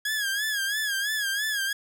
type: tone with vibrato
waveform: sawtooth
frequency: 1661.2 Hz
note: G#6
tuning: in tune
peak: -22 dBFS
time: 0.05-1.73 s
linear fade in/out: 5 ms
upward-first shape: sine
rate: 3 Hz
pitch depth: 93 cents each way
effects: none